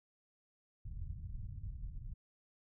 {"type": "low-pass noise", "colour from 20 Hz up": "pink", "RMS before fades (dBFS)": -44, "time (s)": [0.85, 2.14], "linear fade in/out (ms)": 5, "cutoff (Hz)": 120, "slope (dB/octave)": 24, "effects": []}